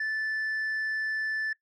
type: tone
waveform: sine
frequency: 1753 Hz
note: A6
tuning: 7 cents flat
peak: -25 dBFS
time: 0-1.53 s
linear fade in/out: 5 ms
effects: noise-tail reverb RT60 0.1 s tail -21 dB re dry + tanh soft clip ceiling -27 dBFS